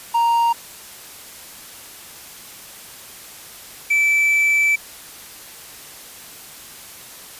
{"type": "tone pair in turn", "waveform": "triangle", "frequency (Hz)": [932.3, 2318], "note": ["A#5", "D7"], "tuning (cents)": [0, -23], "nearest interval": "octave + major third", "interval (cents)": 1577, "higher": "second", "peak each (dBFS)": -12, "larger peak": "neither", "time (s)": [[0.14, 0.53], [3.9, 4.76]], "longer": "second", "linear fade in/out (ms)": 10, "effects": ["white hiss -39 dBFS RMS until 7.39 s", "resampled to 32000 Hz"]}